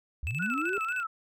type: linear sweep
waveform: sine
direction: up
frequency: 59.4 to 415.3 Hz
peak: -31 dBFS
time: 0.23-0.78 s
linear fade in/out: 0 ms
type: tone with tremolo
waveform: triangle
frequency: 2623 Hz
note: E7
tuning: 9 cents flat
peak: -30 dBFS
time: 0.27-1.03 s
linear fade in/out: 0 ms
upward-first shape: square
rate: 13 Hz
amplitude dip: 75%
type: tone with vibrato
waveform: sine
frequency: 1396.9 Hz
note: F6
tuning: in tune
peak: -30 dBFS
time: 0.39-1.07 s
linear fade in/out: 10 ms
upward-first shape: sine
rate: 4 Hz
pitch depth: 130 cents each way
effects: none